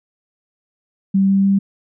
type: tone with pitch steps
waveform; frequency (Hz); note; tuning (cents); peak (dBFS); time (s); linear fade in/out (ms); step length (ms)
sine; 194.2 / 195.44 / 196.68; G3 / G3 / G3; -16 / -5 / +6; -11; 1.14-1.59; 10; 150
effects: none